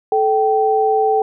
sine tone pair together, 435.3 / 775.6 Hz, A4 / G5, -19 / -19 cents, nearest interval minor seventh, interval 1000 cents, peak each -15 dBFS, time 0.12-1.22 s, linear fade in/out 2 ms, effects none

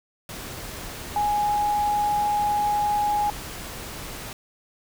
sine tone in noise, 830.6 Hz, G#5, in tune, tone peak -20 dBFS, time 1.16-3.3 s, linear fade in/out 2 ms, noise pink, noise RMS -36 dBFS, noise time 0.29-4.33 s, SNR +13 dB, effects none

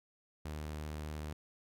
sawtooth tone with vibrato, 76.1 Hz, D#2, 38 cents flat, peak -36 dBFS, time 0.45-1.33 s, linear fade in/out 5 ms, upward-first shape sine, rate 17 Hz, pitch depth 12 cents each way, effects none

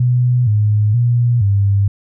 sine tone with pitch steps, 123.9 / 105.5 / 120.2 / 99.8 Hz, B2 / G#2 / B2 / G2, +6 / +28 / -46 / +32 cents, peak -10 dBFS, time 0-1.88 s, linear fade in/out 5 ms, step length 470 ms, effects none

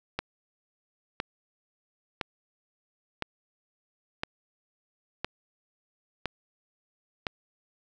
click train, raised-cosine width 0.3 ms, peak -13 dBFS, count 8, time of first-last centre 0.19-7.268 s, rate 0.989 Hz, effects none

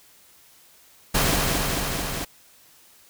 pink noise with echo, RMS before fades -21 dBFS, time 1.14-1.37 s, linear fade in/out 10 ms, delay 220 ms, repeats 4, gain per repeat -2 dB, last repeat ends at 2.25 s, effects white hiss -54 dBFS RMS until 3.09 s

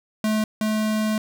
square tone pair in turn, 215.8 / 215.8 Hz, A3 / A3, -33 / -33 cents, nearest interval unison, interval 0 cents, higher neither, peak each -20 / -21 dBFS, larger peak first, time 0.24-0.44 / 0.61-1.18 s, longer second, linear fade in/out 2 ms, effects none

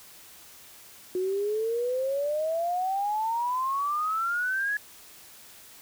sine exponential sweep, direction up, 361.9 to 1700 Hz, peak -25 dBFS, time 1.15-4.77 s, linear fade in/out 2 ms, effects white hiss -50 dBFS RMS until 5.81 s

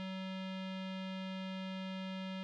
square tone with low-pass filter, 189 Hz, F#3, 37 cents sharp, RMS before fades -42 dBFS, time 0-2.43 s, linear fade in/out 0 ms, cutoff 3300 Hz, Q 2.7, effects none

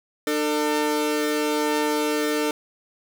sawtooth tone pair together, 300 / 449.5 Hz, D4 / A4, +37 / +37 cents, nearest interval perfect fifth, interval 700 cents, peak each -20 dBFS, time 0.27-2.51 s, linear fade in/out 2 ms, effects none

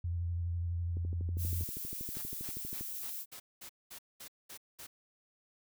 sine tone with vibrato, 86 Hz, F2, 26 cents flat, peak -32 dBFS, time 0.04-1.64 s, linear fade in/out 5 ms, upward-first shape sine, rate 12 Hz, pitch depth 29 cents each way
click train, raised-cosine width 3 ms, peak -32 dBFS, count 24, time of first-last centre 0.97-2.81 s, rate 12.5 Hz
violet noise, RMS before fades -41 dBFS, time 1.37-3.26 s, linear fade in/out 50 ms
white noise bursts, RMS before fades -48 dBFS, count 10, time 2.14-4.87 s, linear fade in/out 10 ms, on 84 ms, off 210 ms
effects none

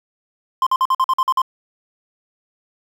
triangle tone bursts, 1046.5 Hz, C6, in tune, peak -11 dBFS, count 9, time 0.62-1.418 s, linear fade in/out 2 ms, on 46 ms, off 48 ms, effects 7-bit

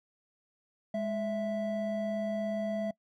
triangle tone pair together, 207.7 / 660.1 Hz, G#3 / E5, 0 / +2 cents, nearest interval octave + minor sixth, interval 2002 cents, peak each -32 / -30 dBFS, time 0.94-2.91 s, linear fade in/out 5 ms, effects noise-tail reverb RT60 0.1 s tail -23 dB re dry

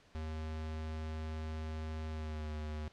square tone with pitch glide, 78.6 to 76.36 Hz, D#2 to D#2, +18 to -32 cents, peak -39 dBFS, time 0.15-2.88 s, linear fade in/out 0 ms, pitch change -50 cents, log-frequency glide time 2.11-2.51 s, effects pink hiss -64 dBFS RMS until 2.92 s + low-pass 5000 Hz 12 dB/octave

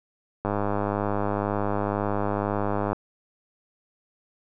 click train, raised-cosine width 1 ms, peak -12 dBFS, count 254, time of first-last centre 0.45-2.93 s, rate 102 Hz, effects none

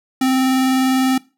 square tone with vibrato, 261.1 Hz, C4, 3 cents flat, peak -14 dBFS, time 0.21-1.18 s, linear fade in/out 5 ms, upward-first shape square, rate 20 Hz, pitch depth 15 cents each way, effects noise-tail reverb RT60 0.3 s tail -21 dB re dry

